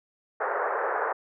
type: band-pass noise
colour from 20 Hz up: pink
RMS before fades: -28 dBFS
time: 0.4-1.13 s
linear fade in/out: 10 ms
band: 430 to 1700 Hz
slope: 48 dB/octave
effects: none